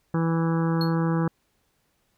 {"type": "harmonic tone", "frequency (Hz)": 164.81, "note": "E3", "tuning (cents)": 0, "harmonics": [1, 2, 3, 5, 6, 7, 8, 9, 10], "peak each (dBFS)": [-22, -28, -32, -37, -37, -38, -39, -42, -43], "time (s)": [0.14, 1.28], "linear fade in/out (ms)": 2}
{"type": "tone with exponential decay", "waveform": "triangle", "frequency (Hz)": 4302, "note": "C8", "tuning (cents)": 47, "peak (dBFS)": -25, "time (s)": [0.81, 0.95], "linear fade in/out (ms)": 2, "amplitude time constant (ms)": 30}
{"effects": ["pink hiss -70 dBFS RMS until 2.17 s"]}